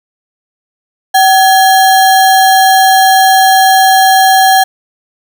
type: tone with sample-and-hold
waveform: sine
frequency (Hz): 764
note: G5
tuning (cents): -45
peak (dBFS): -3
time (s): 1.14-4.64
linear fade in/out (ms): 10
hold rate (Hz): 2450
effects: none